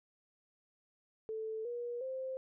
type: tone with pitch steps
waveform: sine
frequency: 440 / 479.8 / 523.3 Hz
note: A4 / A#4 / C5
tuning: 0 / +50 / 0 cents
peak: -37 dBFS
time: 1.29-2.37 s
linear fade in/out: 0 ms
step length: 360 ms
effects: none